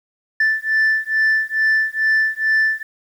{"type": "beating tone pair", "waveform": "sine", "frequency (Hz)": [1760, 1762.3], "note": ["A6", "A6"], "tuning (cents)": [0, 2], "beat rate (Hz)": 2.3, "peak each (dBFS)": -16, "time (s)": [0.4, 2.83], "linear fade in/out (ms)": 5, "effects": ["tanh soft clip ceiling -11 dBFS", "8-bit"]}